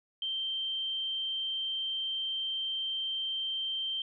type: tone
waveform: sine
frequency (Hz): 3136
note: G7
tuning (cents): 0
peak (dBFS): -31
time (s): 0.22-4.02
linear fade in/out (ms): 2
effects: none